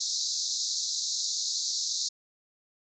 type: band-pass noise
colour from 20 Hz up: pink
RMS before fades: -31 dBFS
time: 0-2.09 s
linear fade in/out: 10 ms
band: 3900 to 7000 Hz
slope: 96 dB/octave
effects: none